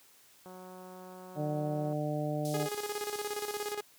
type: click train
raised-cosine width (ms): 1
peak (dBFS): -36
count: 271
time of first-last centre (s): 0.46-1.927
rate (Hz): 184
type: harmonic tone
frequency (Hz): 150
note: D3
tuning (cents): +37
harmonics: 1 / 2 / 3 / 4 / 5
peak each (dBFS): -34 / -37 / -42 / -36 / -41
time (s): 1.35-2.69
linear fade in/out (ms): 50
type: band-pass noise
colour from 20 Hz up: pink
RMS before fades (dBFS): -46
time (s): 2.45-3.73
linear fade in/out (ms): 0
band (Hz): 4000 to 15000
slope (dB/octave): 24
type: tone with tremolo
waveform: sawtooth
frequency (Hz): 415.3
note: G#4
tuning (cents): 0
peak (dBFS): -29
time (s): 2.54-3.81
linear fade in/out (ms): 2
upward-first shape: square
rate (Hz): 17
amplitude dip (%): 65
effects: white hiss -61 dBFS RMS until 3.98 s + high-pass 80 Hz 12 dB/octave